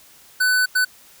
square tone bursts at uneven times, 1500 Hz, F#6, 23 cents sharp, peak -16 dBFS, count 2, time 0.4-0.66 / 0.75-0.85 s, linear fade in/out 10 ms, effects white hiss -49 dBFS RMS until 1.2 s

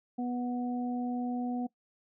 harmonic tone, 245.5 Hz, B3, 10 cents flat, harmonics 1 / 2 / 3, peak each -31 / -45 / -39 dBFS, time 0.18-1.67 s, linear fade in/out 10 ms, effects noise-tail reverb RT60 0.1 s tail -20 dB re dry

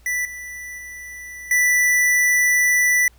square tone with level steps, 1975.5 Hz, B6, in tune, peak -21 / -32 / -34 / -15 dBFS, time 0.06-3.08 s, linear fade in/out 2 ms, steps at 0.25 / 0.78 / 1.51 s, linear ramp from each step 2 ms, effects added 60 Hz sine -49 dBFS peak until 3.18 s + pink hiss -57 dBFS RMS until 3.18 s

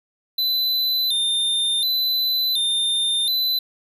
square tone with vibrato, 3809 Hz, A#7, 37 cents sharp, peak -19 dBFS, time 0.38-3.59 s, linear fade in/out 5 ms, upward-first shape square, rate 0.69 Hz, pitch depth 90 cents each way, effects none

